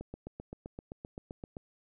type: click train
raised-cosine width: 2 ms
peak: -28 dBFS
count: 13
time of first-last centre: 0.01-1.568 s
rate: 7.7 Hz
effects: none